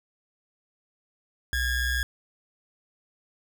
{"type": "ring-modulated tone", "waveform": "square", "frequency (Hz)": 847, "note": "G#5", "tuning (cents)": 34, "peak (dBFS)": -22, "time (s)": [1.53, 2.03], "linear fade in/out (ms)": 0, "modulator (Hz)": 784, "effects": []}